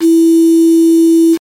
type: tone with quantisation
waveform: sine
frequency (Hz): 329.6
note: E4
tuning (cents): 0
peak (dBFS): -4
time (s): 0-1.38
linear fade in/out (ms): 50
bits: 4
effects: MP3 64 kbps